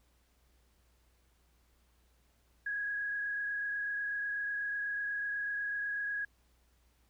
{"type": "tone with frequency modulation", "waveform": "sine", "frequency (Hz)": 1657, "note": "G#6", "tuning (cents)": -4, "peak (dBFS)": -33, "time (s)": [2.66, 6.25], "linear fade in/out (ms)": 5, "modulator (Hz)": 28.1, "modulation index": 0.87, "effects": ["added 60 Hz sine -68 dBFS peak until 7.09 s", "pink hiss -73 dBFS RMS until 7.09 s"]}